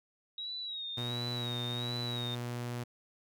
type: tone with vibrato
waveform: sine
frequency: 3808 Hz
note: A#7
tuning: 36 cents sharp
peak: -37 dBFS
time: 0.38-2.35 s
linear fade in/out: 2 ms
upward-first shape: sine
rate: 1.4 Hz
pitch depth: 75 cents each way
type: tone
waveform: sawtooth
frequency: 120.9 Hz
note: B2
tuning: 36 cents flat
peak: -32 dBFS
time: 0.97-2.84 s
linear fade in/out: 10 ms
effects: none